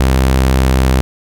sawtooth tone with pitch glide, 65.41 to 65 Hz, C2 to C2, 0 to -11 cents, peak -5 dBFS, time 0-1.01 s, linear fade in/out 0 ms, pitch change -11 cents, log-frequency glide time 0.56-0.77 s, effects none

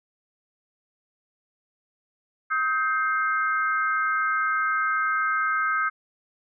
sine tone cluster, 1269 / 1567 / 2113 Hz, D#6 / G6 / C7, +34 / -1 / +16 cents, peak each -24 / -25 / -33 dBFS, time 2.5-5.9 s, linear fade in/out 20 ms, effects none

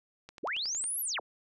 click train, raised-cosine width 0.2 ms, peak -29 dBFS, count 7, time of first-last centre 0.29-0.84 s, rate 10.9 Hz
sine linear two-way sweep, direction up then down, 164.81 to 11950 to 164.81 Hz, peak -31 dBFS, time 0.43-1.2 s, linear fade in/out 10 ms, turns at 1.01 s
effects none

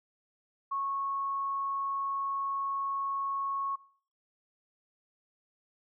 sine tone, 1100 Hz, C#6, 14 cents flat, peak -30 dBFS, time 0.71-3.76 s, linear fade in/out 10 ms, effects noise-tail reverb RT60 0.5 s tail -21 dB re dry

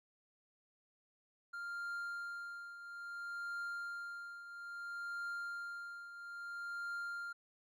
triangle tone with tremolo, 1396.9 Hz, F6, in tune, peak -37 dBFS, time 1.53-7.33 s, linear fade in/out 10 ms, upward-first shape triangle, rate 0.6 Hz, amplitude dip 70%, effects none

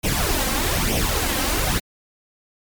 pink noise with flanger, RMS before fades -21 dBFS, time 0.03-1.8 s, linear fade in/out 20 ms, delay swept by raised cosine 0.33 to 3.83 ms, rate 1.1 Hz, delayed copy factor +0.65, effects MP3 96 kbps

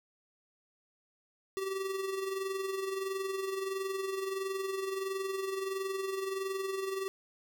square tone with amplitude modulation, 385.9 Hz, G4, 27 cents flat, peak -32 dBFS, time 1.57-7.08 s, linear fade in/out 0 ms, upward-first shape sine, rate 21.5 Hz, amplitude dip 50%, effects none

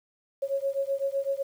sine beating tone pair, 546 / 553.9 Hz, C#5 / C#5, -26 / -1 cents, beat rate 7.9 Hz, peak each -29 dBFS, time 0.42-1.43 s, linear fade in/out 10 ms, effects 9-bit

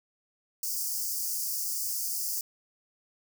white high-pass noise, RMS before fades -32 dBFS, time 0.63-2.41 s, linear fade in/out 2 ms, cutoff 4700 Hz, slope 96 dB/octave, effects none

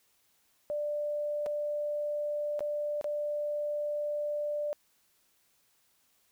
sine tone with dropouts, 591 Hz, D5, 11 cents sharp, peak -30 dBFS, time 0.7-4.73 s, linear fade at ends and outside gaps 0 ms, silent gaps 1.461-1.465 / 2.593-2.606 / 3.012-3.043 s, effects white hiss -70 dBFS RMS until 6.31 s

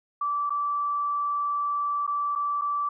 sine tone with dropouts, 1161 Hz, D6, 20 cents flat, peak -24 dBFS, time 0.21-2.89 s, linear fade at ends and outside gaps 5 ms, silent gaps 0.496-0.504 / 2.067-2.076 / 2.353-2.358 / 2.613-2.618 s, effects none

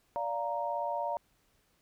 sine chord, Bb major, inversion first, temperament just, 582.7 / 699.2 / 932.3 Hz, D5 / F5 / Bb5, -14 / +2 / 0 cents, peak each -36 / -36 / -34 dBFS, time 0.16-1.17 s, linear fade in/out 0 ms, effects pink hiss -71 dBFS RMS until 1.81 s

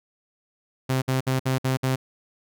sawtooth tone bursts, 130.81 Hz, C3, in tune, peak -17 dBFS, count 6, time 0.89-1.96 s, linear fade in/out 10 ms, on 130 ms, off 58 ms, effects none

